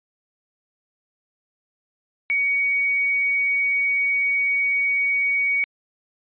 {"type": "tone with quantisation", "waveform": "sine", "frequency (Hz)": 2246, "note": "C#7", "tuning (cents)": 22, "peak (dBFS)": -18, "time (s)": [2.3, 5.64], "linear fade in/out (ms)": 0, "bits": 8, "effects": ["resampled to 8000 Hz"]}